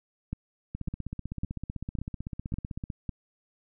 two click trains, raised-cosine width 5 ms, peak -22 / -19 dBFS, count 35 / 6, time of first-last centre 0.75-2.902 / 0.33-3.092 s, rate 15.8 / 1.81 Hz, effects none

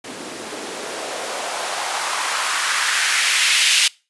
blue noise with band-pass filter sweep, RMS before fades -21 dBFS, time 0.04-3.88 s, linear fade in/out 5 ms, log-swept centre 250 to 2900 Hz, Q 1.7, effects noise-tail reverb RT60 0.3 s tail -24 dB re dry + resampled to 24000 Hz

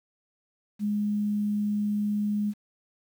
sine tone with quantisation, 207.7 Hz, G#3, in tune, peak -24 dBFS, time 0.79-2.54 s, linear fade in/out 50 ms, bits 9, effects none

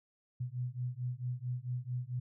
sine beating tone pair, 122.2 / 126.7 Hz, B2 / B2, -18 / +45 cents, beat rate 4.5 Hz, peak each -38 / -38 dBFS, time 0.4-2.2 s, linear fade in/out 10 ms, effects none

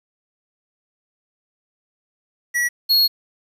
square tone pair in turn, 1933 / 4316 Hz, B6 / C#8, -38 / -47 cents, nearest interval octave + major second, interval 1391 cents, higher second, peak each -18 / -13 dBFS, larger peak second, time 2.54-2.69 / 2.89-3.08 s, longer second, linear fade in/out 20 ms, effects resampled to 32000 Hz + 8-bit

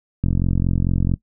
click train, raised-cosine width 5 ms, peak -7 dBFS, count 41, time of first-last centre 0.24-1.139 s, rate 44.5 Hz, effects noise-tail reverb RT60 0.1 s tail -19 dB re dry

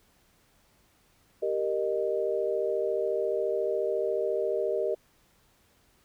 sine chord, Eb major, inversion first, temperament equal with one note detuned, 392 / 466.2 / 615.5 Hz, G4 / Bb4 / Eb5, 0 / 0 / -19 cents, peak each -30 dBFS, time 1.42-4.95 s, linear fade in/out 10 ms, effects pink hiss -65 dBFS RMS until 6.04 s

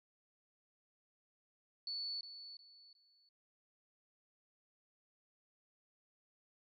sine tone with echo, 4450 Hz, C#8, 6 cents sharp, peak -39 dBFS, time 1.87-2.21 s, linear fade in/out 2 ms, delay 360 ms, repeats 3, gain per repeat -10 dB, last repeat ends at 3.29 s, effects none

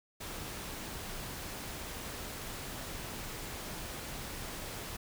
pink noise, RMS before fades -42 dBFS, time 0.2-4.97 s, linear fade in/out 10 ms, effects none

